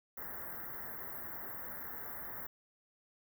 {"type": "band-stop noise", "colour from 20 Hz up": "white", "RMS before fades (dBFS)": -44, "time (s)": [0.17, 2.47], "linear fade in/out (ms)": 5, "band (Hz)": [2000, 13000], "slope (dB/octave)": 96, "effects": []}